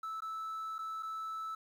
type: tone with dropouts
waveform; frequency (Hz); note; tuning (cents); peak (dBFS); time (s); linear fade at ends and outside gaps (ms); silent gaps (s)
triangle; 1311; E6; -10; -35; 0.03-1.55; 5; 0.205-0.22 / 0.783-0.789 / 1.026-1.03
effects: tanh soft clip ceiling -32 dBFS + 11-bit